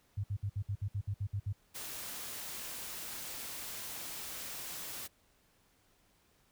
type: tone bursts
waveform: sine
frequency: 100.5 Hz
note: G2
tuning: 44 cents sharp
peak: -32 dBFS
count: 11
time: 0.17-1.529 s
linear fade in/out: 10 ms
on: 69 ms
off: 60 ms
type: noise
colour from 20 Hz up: white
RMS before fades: -43 dBFS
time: 1.74-5.08 s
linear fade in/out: 20 ms
effects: pink hiss -70 dBFS RMS until 6.51 s